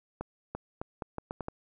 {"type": "accelerating click train", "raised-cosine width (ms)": 1, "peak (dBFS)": -21, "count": 8, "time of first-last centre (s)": [0.21, 1.484], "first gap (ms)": 340, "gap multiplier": 0.78, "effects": []}